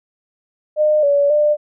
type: tone with pitch steps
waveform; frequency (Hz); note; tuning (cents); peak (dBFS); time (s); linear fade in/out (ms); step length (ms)
sine; 608 / 570 / 597; D#5 / C#5 / D5; -40 / +48 / +28; -11; 0.76-1.57; 50; 270
effects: none